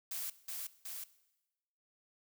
blue noise with echo, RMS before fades -40 dBFS, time 0.11-0.3 s, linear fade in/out 5 ms, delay 370 ms, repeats 2, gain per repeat -2 dB, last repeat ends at 1.04 s, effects noise-tail reverb RT60 1.0 s tail -18 dB re dry

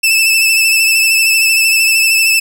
sawtooth tone with vibrato, 2637 Hz, E7, in tune, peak -5 dBFS, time 0.03-2.4 s, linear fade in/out 10 ms, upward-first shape sine, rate 13 Hz, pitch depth 31 cents each way, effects none

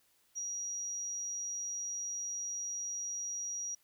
sine tone with ADSR envelope, 5750 Hz, F8, 50 cents sharp, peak -34 dBFS, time 0.35-3.75 s, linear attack 32 ms, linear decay 3 ms, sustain -2 dB, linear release 6 ms, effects white hiss -71 dBFS RMS until 3.83 s

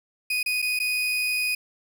35% pulse tone with dropouts, 2489 Hz, D#7, in tune, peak -21 dBFS, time 0.3-1.55 s, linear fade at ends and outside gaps 5 ms, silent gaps 0.43-0.46 / 0.619-0.624 / 0.791-0.799 s, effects none

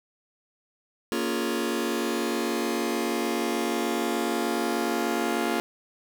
sawtooth chord, Bb minor seventh, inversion none, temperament just, 233.1 / 279.7 / 349.6 / 419.5 Hz, Bb3 / Db4 / F4 / Ab4, 0 / +16 / +2 / +17 cents, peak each -26 / -28 / -25 / -29 dBFS, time 1.12-5.6 s, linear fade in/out 0 ms, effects none

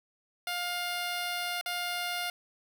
10% pulse tone with dropouts, 707 Hz, F5, 21 cents sharp, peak -23 dBFS, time 0.47-2.3 s, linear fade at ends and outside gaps 2 ms, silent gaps 1.612-1.66 s, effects none

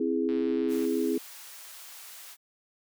sine chord, C augmented, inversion none, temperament equal, 261.6 / 329.6 / 415.3 Hz, C4 / E4 / G#4, 0 / 0 / 0 cents, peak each -29 dBFS, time 0-1.18 s, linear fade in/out 5 ms
click train, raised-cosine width 0.3 ms, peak -31 dBFS, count 73, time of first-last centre 0.29-0.853 s, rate 128 Hz
white high-pass noise, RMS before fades -46 dBFS, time 0.68-2.37 s, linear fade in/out 50 ms, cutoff 750 Hz, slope 12 dB/octave
effects none

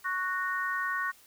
harmonic tone, 370 Hz, F#4, in tune, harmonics 3 / 4 / 5, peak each -33 / -33 / -33 dBFS, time 0.04-1.12 s, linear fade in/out 20 ms, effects white hiss -58 dBFS RMS until 1.26 s

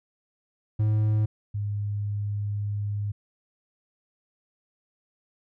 triangle / sine tone pair in turn, 107.4 / 102.79 Hz, A2 / G#2, -41 / -17 cents, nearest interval minor second, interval 76 cents, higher first, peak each -18 / -26 dBFS, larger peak first, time 0.79-1.26 / 1.54-3.12 s, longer second, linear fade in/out 10 ms, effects none

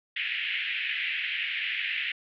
white band-pass noise, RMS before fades -31 dBFS, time 0.16-2.12 s, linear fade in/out 5 ms, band 1800 to 3000 Hz, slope 48 dB/octave, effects none

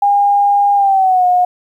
sine tone with pitch glide, 810 to 721.6 Hz, G#5 to F#5, -43 to -44 cents, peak -8 dBFS, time 0.02-1.45 s, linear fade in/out 5 ms, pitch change -201 cents, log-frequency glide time 0.75-1.26 s, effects 8-bit

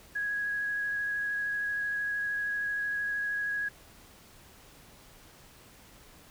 sine tone with vibrato, 1661.2 Hz, G#6, in tune, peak -29 dBFS, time 0.15-3.69 s, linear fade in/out 10 ms, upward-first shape sine, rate 13 Hz, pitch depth 10 cents each way, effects pink hiss -55 dBFS RMS until 6.3 s

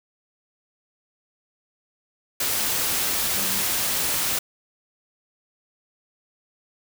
sine tone in noise, 195.5 Hz, G3, 4 cents flat, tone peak -35 dBFS, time 3.36-3.61 s, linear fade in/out 5 ms, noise white, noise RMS -24 dBFS, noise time 2.4-4.39 s, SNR -14 dB, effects none

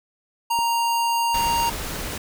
square tone, 932.3 Hz, A#5, in tune, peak -20 dBFS, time 0.5-1.7 s, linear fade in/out 10 ms
click, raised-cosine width 2 ms, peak -23 dBFS, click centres 0.589 s
pink noise, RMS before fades -30 dBFS, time 1.34-2.18 s, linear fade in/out 5 ms
effects none

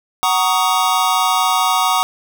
square chord, D# minor seventh, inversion first, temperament just, 746.7 / 933.4 / 1120.1 / 1244.5 Hz, F#5 / A#5 / C#6 / D#6, +16 / +2 / +18 / 0 cents, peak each -20 dBFS, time 0.23-2.03 s, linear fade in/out 0 ms, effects none

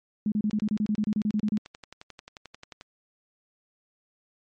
sine tone bursts, 211.2 Hz, G#3, 29 cents sharp, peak -22 dBFS, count 15, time 0.26-1.579 s, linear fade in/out 2 ms, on 59 ms, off 31 ms
click train, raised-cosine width 0.2 ms, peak -25 dBFS, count 27, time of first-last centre 0.51-2.811 s, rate 11.3 Hz
effects MP3 48 kbps

